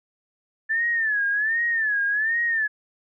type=tone with vibrato; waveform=sine; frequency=1748 Hz; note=A6; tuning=12 cents flat; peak=-20 dBFS; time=0.69-2.68 s; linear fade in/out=20 ms; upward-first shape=sine; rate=1.3 Hz; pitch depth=130 cents each way; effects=none